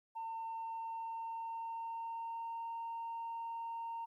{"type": "tone with pitch glide", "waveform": "sine", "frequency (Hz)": [905, 920.3], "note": ["A5", "A#5"], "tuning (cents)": [48, -22], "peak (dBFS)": -38, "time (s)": [0.15, 4.06], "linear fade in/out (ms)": 20, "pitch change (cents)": 30, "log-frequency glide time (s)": [0.47, 2.71], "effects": ["tanh soft clip ceiling -37 dBFS", "13-bit"]}